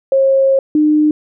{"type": "tone pair in turn", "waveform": "sine", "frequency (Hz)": [539, 303.2], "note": ["C#5", "D#4"], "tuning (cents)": [-49, -45], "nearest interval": "minor seventh", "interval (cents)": 996, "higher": "first", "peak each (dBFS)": [-8, -8], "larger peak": "neither", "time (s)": [[0.12, 0.59], [0.75, 1.11]], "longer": "first", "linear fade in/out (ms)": 2, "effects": []}